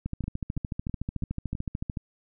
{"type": "two click trains", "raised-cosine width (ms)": 5, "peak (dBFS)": [-18, -21], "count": [27, 5], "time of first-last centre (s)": [[0.06, 1.972], [0.24, 1.551]], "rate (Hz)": [13.6, 3.05], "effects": []}